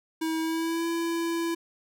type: tone with pitch glide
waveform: square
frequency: 321.5 to 334.8 Hz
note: E4 to E4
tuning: -43 to +27 cents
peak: -27 dBFS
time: 0.21-1.55 s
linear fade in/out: 10 ms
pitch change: +70 cents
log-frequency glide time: 0.4-0.87 s
effects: none